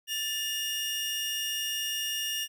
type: tone pair together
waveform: sawtooth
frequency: 1764.7 / 2845 Hz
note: A6 / F7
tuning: +5 / +31 cents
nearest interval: minor sixth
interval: 826 cents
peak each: -36 / -27 dBFS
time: 0.07-2.48 s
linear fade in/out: 50 ms
effects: none